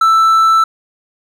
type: tone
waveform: triangle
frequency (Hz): 1324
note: E6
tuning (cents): +7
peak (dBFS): -5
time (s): 0.01-0.64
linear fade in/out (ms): 5
effects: none